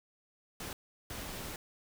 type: noise bursts at uneven times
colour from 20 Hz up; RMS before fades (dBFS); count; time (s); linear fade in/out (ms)
pink; -42; 2; 0.6-0.73 / 1.1-1.56; 2
effects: none